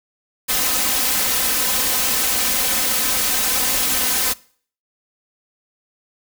white noise with comb filter, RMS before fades -19 dBFS, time 0.48-4.34 s, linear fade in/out 20 ms, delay 3.9 ms, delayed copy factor +1, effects noise-tail reverb RT60 0.5 s tail -22 dB re dry

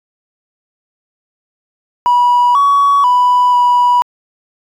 triangle tone with pitch steps, 974 / 1125 / 988 / 978 Hz, B5 / C#6 / B5 / B5, -24 / +25 / 0 / -17 cents, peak -4 dBFS, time 2.06-4.02 s, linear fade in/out 0 ms, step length 490 ms, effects tanh soft clip ceiling -3 dBFS

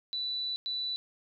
sine tone bursts at uneven times, 3969 Hz, B7, 8 cents sharp, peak -31 dBFS, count 2, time 0.13-0.56 / 0.66-0.96 s, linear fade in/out 0 ms, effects none

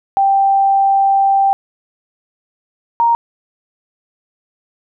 sine tone pair in turn, 785 / 933.5 Hz, G5 / A#5, +2 / +2 cents, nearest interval minor third, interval 300 cents, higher second, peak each -9 dBFS, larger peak neither, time 0.17-1.53 / 3-3.15 s, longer first, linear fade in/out 0 ms, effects none

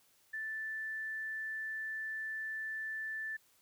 sine tone, 1760 Hz, A6, in tune, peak -37 dBFS, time 0.33-3.37 s, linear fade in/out 10 ms, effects white hiss -69 dBFS RMS until 3.61 s

